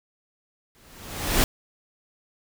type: noise with exponential growth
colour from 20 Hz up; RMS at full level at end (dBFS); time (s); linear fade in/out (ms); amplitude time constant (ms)
pink; -18; 0.75-1.44; 0; 150
effects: none